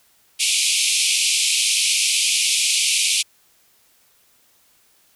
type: band-pass noise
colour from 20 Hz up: pink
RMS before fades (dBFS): -19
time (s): 0.39-3.23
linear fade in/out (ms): 20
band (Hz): 2300 to 11000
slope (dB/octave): 96
effects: white hiss -58 dBFS RMS until 5.15 s